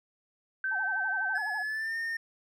sine tone, 1546 Hz, G6, 24 cents flat, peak -28 dBFS, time 0.64-1.38 s, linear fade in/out 2 ms
sine tone with vibrato, 803 Hz, G5, 41 cents sharp, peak -36 dBFS, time 0.71-1.63 s, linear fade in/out 10 ms, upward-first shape sine, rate 12 Hz, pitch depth 190 cents each way
triangle tone with pitch glide, 1703 to 1825.2 Hz, G#6 to A#6, +43 to -37 cents, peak -29 dBFS, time 1.35-2.17 s, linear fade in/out 5 ms, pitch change +120 cents, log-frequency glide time 1.62-1.97 s
effects none

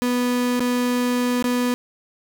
35% pulse tone with dropouts, 246.3 Hz, B3, 5 cents flat, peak -17 dBFS, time 0.02-1.74 s, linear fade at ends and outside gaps 0 ms, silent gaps 0.595-0.605 / 1.425-1.442 s, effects none

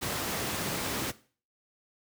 pink noise, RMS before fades -32 dBFS, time 0.01-1.12 s, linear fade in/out 20 ms, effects noise-tail reverb RT60 0.4 s tail -17 dB re dry + high-pass 100 Hz 12 dB/octave

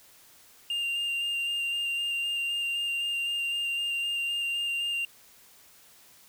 triangle tone with vibrato, 2794 Hz, F7, in tune, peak -26 dBFS, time 0.7-5.05 s, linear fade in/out 2 ms, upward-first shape square, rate 3.9 Hz, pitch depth 11 cents each way, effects white hiss -56 dBFS RMS until 6.28 s

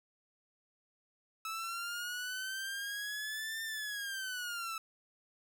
sawtooth linear two-way sweep, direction up then down, 1302 to 1800 to 1306 Hz, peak -34 dBFS, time 1.45-4.78 s, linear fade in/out 2 ms, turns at 3.63 s, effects none

